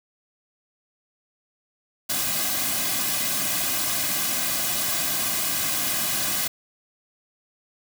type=noise with comb filter; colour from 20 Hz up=white; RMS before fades=-25 dBFS; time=2.09-6.48 s; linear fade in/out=10 ms; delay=2.2 ms; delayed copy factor=-0.75; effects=none